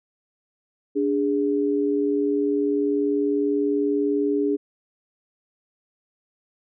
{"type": "tone pair together", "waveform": "sine", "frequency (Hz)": [290.2, 410.4], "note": ["D4", "G#4"], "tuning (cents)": [-21, -21], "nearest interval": "tritone", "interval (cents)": 600, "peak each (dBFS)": -22, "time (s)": [0.95, 4.57], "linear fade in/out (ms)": 20, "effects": []}